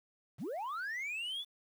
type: linear sweep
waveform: sine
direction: up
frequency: 87.31 to 3520 Hz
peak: -34 dBFS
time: 0.38-1.45 s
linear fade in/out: 50 ms
effects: tanh soft clip ceiling -35 dBFS + 10-bit